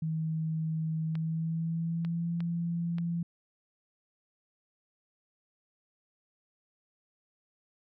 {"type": "tone with pitch glide", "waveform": "sine", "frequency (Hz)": [159.4, 169.86], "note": ["D#3", "F3"], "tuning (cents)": [42, -48], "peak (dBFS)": -29, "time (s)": [0.02, 3.23], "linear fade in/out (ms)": 5, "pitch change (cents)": 110, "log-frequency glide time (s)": [1.06, 2.33]}
{"type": "clicks", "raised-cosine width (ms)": 0.3, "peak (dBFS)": -29, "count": 4, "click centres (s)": [1.154, 2.049, 2.405, 2.984]}
{"effects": []}